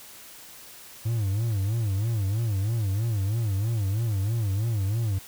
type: tone with vibrato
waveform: triangle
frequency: 105.9 Hz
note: G#2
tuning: 34 cents sharp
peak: -21 dBFS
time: 1.05-5.19 s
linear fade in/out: 10 ms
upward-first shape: sine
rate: 3.1 Hz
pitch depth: 180 cents each way
effects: white hiss -46 dBFS RMS until 5.27 s